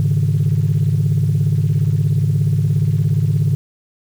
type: chord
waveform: sine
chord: Ab suspended fourth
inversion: none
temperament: equal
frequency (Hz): 103.83 / 138.59 / 155.56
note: Ab2 / Db3 / Eb3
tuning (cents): 0 / 0 / 0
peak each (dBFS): -16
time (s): 0-3.55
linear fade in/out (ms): 0
effects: tanh soft clip ceiling -8 dBFS + 7-bit